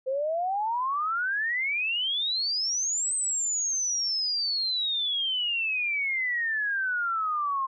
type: exponential two-way sweep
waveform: sine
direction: up then down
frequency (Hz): 511 to 8300 to 1053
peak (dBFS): -25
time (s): 0.06-7.67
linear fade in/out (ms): 20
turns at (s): 3.14
effects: none